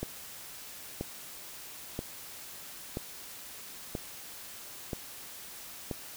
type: click train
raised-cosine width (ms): 2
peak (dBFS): -20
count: 7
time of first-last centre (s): 0.03-5.912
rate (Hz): 1.02
effects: white hiss -46 dBFS RMS until 6.16 s